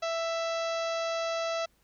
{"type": "harmonic tone", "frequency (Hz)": 662, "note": "E5", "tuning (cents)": 7, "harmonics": [1, 2, 3, 4, 5, 6, 7, 8, 9, 10], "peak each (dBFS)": [-30, -36, -43, -42, -45, -44, -47, -48, -48, -54], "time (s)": [0.02, 1.66], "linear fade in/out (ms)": 10, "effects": ["added 50 Hz sine -69 dBFS peak until 1.83 s", "pink hiss -69 dBFS RMS until 1.83 s"]}